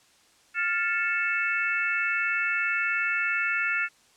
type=harmonic tone with a mistuned harmonic; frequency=440 Hz; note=A4; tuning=in tune; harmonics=3 / 4 / 5 / 6; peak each=-28 / -30 / -30 / -30 dBFS; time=0.54-3.89 s; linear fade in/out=50 ms; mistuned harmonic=3; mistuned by=+100 cents; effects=white hiss -60 dBFS RMS until 4.16 s + low-pass 8000 Hz 12 dB/octave